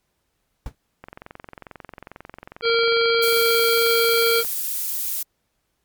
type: noise with exponential decay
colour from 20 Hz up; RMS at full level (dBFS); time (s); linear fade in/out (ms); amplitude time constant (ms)
brown; -27; 0.66-0.75; 1; 19
type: click train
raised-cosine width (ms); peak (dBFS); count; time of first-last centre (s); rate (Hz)
0.5; -22; 77; 1.04-4.448; 22.3
type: harmonic tone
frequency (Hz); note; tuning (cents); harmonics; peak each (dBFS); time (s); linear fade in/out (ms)
462.3; A#4; -14; 1 / 3 / 5 / 7 / 9 / 10; -18 / -23 / -25 / -26 / -28 / -28; 2.62-4.44; 50
type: noise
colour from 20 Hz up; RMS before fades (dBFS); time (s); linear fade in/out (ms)
violet; -25; 3.22-5.23; 5
effects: pink hiss -72 dBFS RMS until 5.84 s + MP3 96 kbps